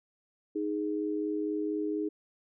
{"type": "tone pair together", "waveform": "sine", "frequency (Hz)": [311.1, 415.3], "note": ["D#4", "G#4"], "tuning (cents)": [0, 0], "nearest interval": "perfect fourth", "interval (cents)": 500, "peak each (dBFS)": [-31, -33], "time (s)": [0.55, 2.09], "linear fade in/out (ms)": 10, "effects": []}